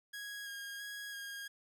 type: tone with vibrato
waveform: sawtooth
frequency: 1641 Hz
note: G#6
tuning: 21 cents flat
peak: -39 dBFS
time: 0.13-1.48 s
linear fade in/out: 10 ms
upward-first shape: square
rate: 1.5 Hz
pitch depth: 15 cents each way
effects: none